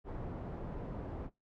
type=low-pass noise; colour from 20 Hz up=pink; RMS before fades=-42 dBFS; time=0.04-1.3 s; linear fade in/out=50 ms; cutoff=720 Hz; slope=12 dB/octave; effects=noise-tail reverb RT60 0.2 s tail -21 dB re dry